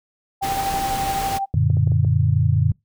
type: tone with tremolo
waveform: sine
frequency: 784 Hz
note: G5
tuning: in tune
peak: -19 dBFS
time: 0.41-1.46 s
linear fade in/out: 20 ms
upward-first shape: triangle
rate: 12 Hz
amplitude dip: 45%
type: noise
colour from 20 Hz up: pink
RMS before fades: -28 dBFS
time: 0.42-1.39 s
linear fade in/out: 20 ms
type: clicks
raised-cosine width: 2 ms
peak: -21 dBFS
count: 8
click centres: 0.741 / 1.217 / 1.54 / 1.701 / 1.77 / 1.874 / 1.919 / 2.048 s
type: chord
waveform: sine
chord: Gb augmented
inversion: none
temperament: equal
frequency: 92.5 / 116.54 / 146.83 Hz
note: Gb2 / Bb2 / D3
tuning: 0 / 0 / 0 cents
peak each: -19 dBFS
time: 1.54-2.72 s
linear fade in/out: 5 ms
effects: noise-tail reverb RT60 0.2 s tail -26 dB re dry